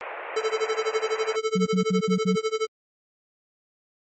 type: band-pass noise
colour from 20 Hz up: pink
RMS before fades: -35 dBFS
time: 0.01-1.36 s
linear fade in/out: 0 ms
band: 420 to 2500 Hz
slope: 48 dB/octave
type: tone with tremolo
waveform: square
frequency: 439.3 Hz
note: A4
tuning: 3 cents flat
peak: -21 dBFS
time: 0.36-2.67 s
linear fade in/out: 5 ms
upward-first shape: sine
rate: 12 Hz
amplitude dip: 95%
type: tone bursts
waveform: sine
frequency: 185.4 Hz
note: F#3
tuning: 4 cents sharp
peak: -20 dBFS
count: 5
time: 1.55-2.36 s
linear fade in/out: 10 ms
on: 110 ms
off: 65 ms
effects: MP3 32 kbps